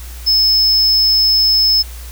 triangle tone, 5220 Hz, E8, 18 cents flat, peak -8 dBFS, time 0.26-1.83 s, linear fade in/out 20 ms, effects added 60 Hz sine -28 dBFS peak until 2.11 s + white hiss -37 dBFS RMS until 2.11 s

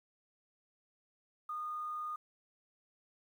sine tone with quantisation, 1226 Hz, D#6, 26 cents flat, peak -37 dBFS, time 1.49-2.16 s, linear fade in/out 5 ms, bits 11, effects none

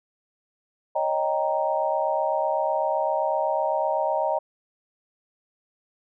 sine chord, Eb dominant seventh, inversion third, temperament equal, 554.4 / 622.3 / 784 / 932.3 Hz, Db5 / Eb5 / G5 / Bb5, 0 / 0 / 0 / 0 cents, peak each -29 / -25 / -28 / -27 dBFS, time 0.95-4.39 s, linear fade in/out 10 ms, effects none

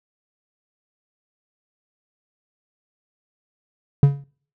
triangle tone with exponential decay, 140.8 Hz, C#3, 27 cents sharp, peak -4 dBFS, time 4.03-4.24 s, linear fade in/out 2 ms, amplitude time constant 45 ms, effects noise-tail reverb RT60 0.5 s tail -24 dB re dry

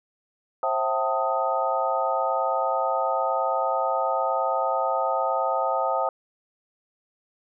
sine tone cluster, 531 / 662 / 771 / 890 / 1251 Hz, C5 / E5 / G5 / A5 / D#6, +25 / +7 / -29 / +20 / +9 cents, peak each -28 dBFS, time 0.63-6.09 s, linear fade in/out 2 ms, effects none

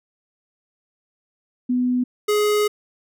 sine / square tone pair in turn, 249 / 418.8 Hz, B3 / G#4, +14 / +15 cents, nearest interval major sixth, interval 901 cents, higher second, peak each -17 dBFS, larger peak neither, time 1.69-2.04 / 2.28-2.68 s, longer second, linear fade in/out 10 ms, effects none

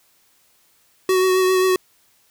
square tone with vibrato, 372.8 Hz, F#4, 13 cents sharp, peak -15 dBFS, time 1.09-1.76 s, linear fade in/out 2 ms, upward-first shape triangle, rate 7.5 Hz, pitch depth 22 cents each way, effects white hiss -59 dBFS RMS until 2.3 s

